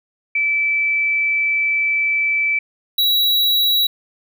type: tone pair in turn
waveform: sine / square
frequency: 2316 / 3895 Hz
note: D7 / B7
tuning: -25 / -25 cents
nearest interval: major sixth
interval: 900 cents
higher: second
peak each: -15 / -14 dBFS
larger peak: second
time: 0.35-2.59 / 2.98-3.87 s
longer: first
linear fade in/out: 5 ms
effects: none